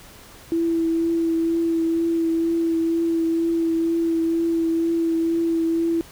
sine tone with vibrato, 330.9 Hz, E4, 7 cents sharp, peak -18 dBFS, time 0.52-6.01 s, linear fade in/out 0 ms, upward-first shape triangle, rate 2.1 Hz, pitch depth 18 cents each way, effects pink hiss -45 dBFS RMS until 6.11 s

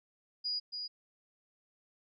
sine tone with echo, 4894 Hz, D#8, 29 cents flat, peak -32 dBFS, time 0.44-0.6 s, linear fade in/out 20 ms, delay 280 ms, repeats 1, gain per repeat -5 dB, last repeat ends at 0.88 s, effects none

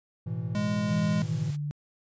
triangle chord, A suspended second, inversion none, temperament equal with one note detuned, 108.17 / 123.47 / 164.81 Hz, A2 / B2 / E3, -29 / 0 / 0 cents, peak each -32 dBFS, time 0.26-1.51 s, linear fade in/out 10 ms
square tone, 206.5 Hz, G#3, 10 cents flat, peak -28 dBFS, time 0.55-1.22 s, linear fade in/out 0 ms
white noise, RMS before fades -47 dBFS, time 0.87-1.57 s, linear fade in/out 20 ms
sine tone with pitch glide, 164.81 to 146.83 Hz, E3 to D3, 0 to 0 cents, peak -29 dBFS, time 0.91-1.71 s, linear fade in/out 0 ms, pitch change -200 cents, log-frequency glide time 1.16-1.49 s
effects resampled to 16000 Hz

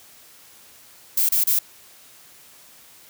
violet noise bursts, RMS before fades -19 dBFS, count 3, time 1.17-1.59 s, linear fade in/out 5 ms, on 120 ms, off 30 ms, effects white hiss -49 dBFS RMS until 3.09 s + high-pass 60 Hz 12 dB/octave

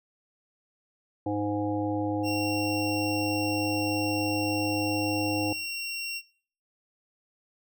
harmonic tone, 103.4 Hz, G#2, 7 cents flat, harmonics 1 / 3 / 5 / 7 / 8, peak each -35 / -29 / -34 / -37 / -36 dBFS, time 1.26-5.53 s, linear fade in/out 5 ms
25% pulse tone, 2741 Hz, F7, 33 cents flat, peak -28 dBFS, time 2.23-6.22 s, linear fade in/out 50 ms
effects noise-tail reverb RT60 0.5 s tail -20 dB re dry

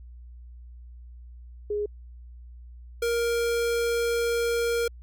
sine / square tone pair in turn, 415.3 / 468.6 Hz, G#4 / A#4, 0 / +9 cents, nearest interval major second, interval 209 cents, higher second, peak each -25 / -24 dBFS, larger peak second, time 1.7-1.86 / 3.02-4.88 s, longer second, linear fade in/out 5 ms, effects added 60 Hz sine -42 dBFS peak until 5.02 s

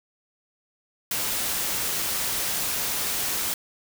white noise, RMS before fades -27 dBFS, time 1.11-3.54 s, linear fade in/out 2 ms, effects none

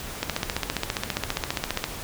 click train, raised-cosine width 0.2 ms, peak -7 dBFS, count 25, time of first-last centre 0.23-1.841 s, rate 14.9 Hz, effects pink hiss -36 dBFS RMS until 2.03 s

